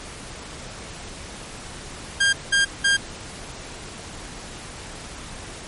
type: tone bursts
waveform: sawtooth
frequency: 1606 Hz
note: G6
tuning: 41 cents sharp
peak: -12 dBFS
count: 3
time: 2.2-2.97 s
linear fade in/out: 10 ms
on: 130 ms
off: 190 ms
effects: pink hiss -37 dBFS RMS until 5.67 s + MP3 48 kbps